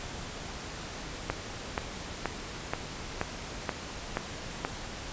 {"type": "click train", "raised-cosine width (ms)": 0.5, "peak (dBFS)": -13, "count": 8, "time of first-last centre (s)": [1.3, 4.649], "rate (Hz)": 2.09, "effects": ["pink hiss -40 dBFS RMS until 5.12 s", "resampled to 16000 Hz"]}